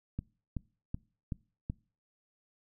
click train, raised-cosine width 5 ms, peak -22 dBFS, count 5, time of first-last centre 0.19-1.699 s, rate 2.65 Hz, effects noise-tail reverb RT60 0.4 s tail -24 dB re dry

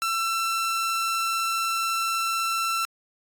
sawtooth tone, 1342 Hz, E6, 31 cents sharp, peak -20 dBFS, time 0.02-2.85 s, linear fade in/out 0 ms, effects AAC 64 kbps

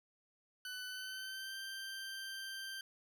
20% pulse tone with pitch glide, 1499 to 1569 Hz, F#6 to G6, +22 to +1 cents, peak -38 dBFS, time 0.65-2.81 s, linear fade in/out 2 ms, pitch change +79 cents, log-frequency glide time 0.86-1.57 s, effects none

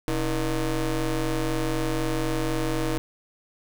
25% pulse ring-modulated tone, 150 Hz, D3, 37 cents sharp, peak -17 dBFS, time 0.08-2.98 s, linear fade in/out 0 ms, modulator 172 Hz, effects 9-bit

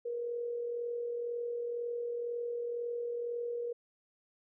sine tone with amplitude modulation, 475.9 Hz, A#4, 36 cents sharp, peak -32 dBFS, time 0.05-3.73 s, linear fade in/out 10 ms, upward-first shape sine, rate 42 Hz, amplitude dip 40%, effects none

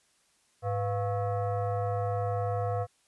sine tone with frequency modulation, 103.83 Hz, G#2, in tune, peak -27 dBFS, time 0.62-2.87 s, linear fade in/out 50 ms, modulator 601 Hz, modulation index 1.2, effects white hiss -68 dBFS RMS until 3.07 s + resampled to 24000 Hz

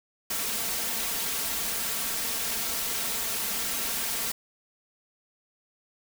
white noise with comb filter, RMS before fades -30 dBFS, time 0.3-4.32 s, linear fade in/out 5 ms, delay 4.4 ms, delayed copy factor +0.55, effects none

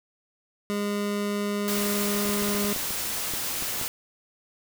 25% pulse tone, 204.8 Hz, G#3, 24 cents flat, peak -22 dBFS, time 0.7-2.73 s, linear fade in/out 0 ms
white noise, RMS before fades -30 dBFS, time 1.68-3.88 s, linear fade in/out 0 ms
clicks, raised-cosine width 2 ms, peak -24 dBFS, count 11, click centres 2.255 / 2.293 / 2.422 / 2.487 / 2.549 / 2.645 / 2.762 / 2.907 / 3.337 / 3.624 / 3.814 s
effects none

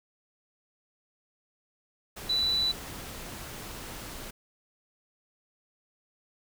sine tone in noise, 3969 Hz, B7, 8 cents sharp, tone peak -24 dBFS, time 2.29-2.72 s, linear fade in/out 10 ms, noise pink, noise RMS -41 dBFS, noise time 2.16-4.31 s, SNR +14 dB, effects none

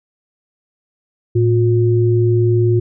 sine tone pair together, 112.5 / 357.2 Hz, A2 / F4, +39 / +39 cents, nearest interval octave + minor sixth, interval 2000 cents, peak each -12 / -15 dBFS, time 1.35-2.8 s, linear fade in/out 10 ms, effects none

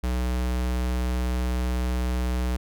square tone, 62 Hz, B1, 7 cents sharp, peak -24 dBFS, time 0.03-2.57 s, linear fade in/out 10 ms, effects none

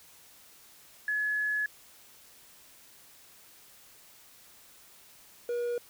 sine / triangle tone pair in turn, 1700 / 479.8 Hz, G#6 / A#4, +40 / +50 cents, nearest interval octave + minor seventh, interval 2190 cents, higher first, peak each -27 dBFS, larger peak neither, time 1.08-1.66 / 5.49-5.78 s, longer first, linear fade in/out 2 ms, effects white hiss -56 dBFS RMS until 5.89 s

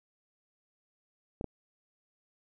clicks, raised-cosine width 2 ms, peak -22 dBFS, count 2, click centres 1.411 / 1.443 s, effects none

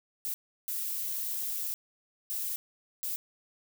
violet noise bursts at uneven times, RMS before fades -34 dBFS, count 4, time 0.25-0.34 / 0.68-1.74 / 2.3-2.56 / 3.03-3.16 s, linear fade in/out 0 ms, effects none

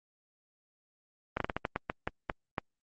slowing click train, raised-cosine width 0.5 ms, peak -15 dBFS, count 11, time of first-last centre 1.37-2.582 s, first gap 33 ms, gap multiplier 1.27, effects Opus 24 kbps

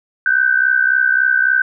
sine tone pair together, 1503.4 / 1567 Hz, F#6 / G6, +27 / -1 cents, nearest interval minor second, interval 72 cents, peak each -14 dBFS, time 0.26-1.62 s, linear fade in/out 2 ms, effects none

